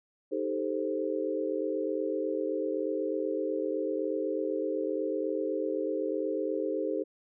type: chord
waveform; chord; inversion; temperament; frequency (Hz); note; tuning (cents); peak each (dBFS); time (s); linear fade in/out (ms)
sine; A half-diminished seventh; second; equal; 311.1 / 392 / 440 / 523.3; Eb4 / G4 / A4 / C5; 0 / 0 / 0 / 0; -34; 0.31-7.04; 20
effects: none